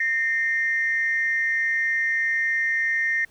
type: tone pair together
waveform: sine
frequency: 1831.6 / 2090 Hz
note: A#6 / C7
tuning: -31 / -2 cents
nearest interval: major second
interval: 229 cents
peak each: -21 / -25 dBFS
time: 0-3.25 s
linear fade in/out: 5 ms
effects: tanh soft clip ceiling -13 dBFS + pink hiss -58 dBFS RMS until 3.3 s